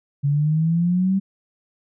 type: exponential sweep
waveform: sine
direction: up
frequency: 140 to 196 Hz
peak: -16 dBFS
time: 0.23-1.2 s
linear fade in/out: 20 ms
effects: none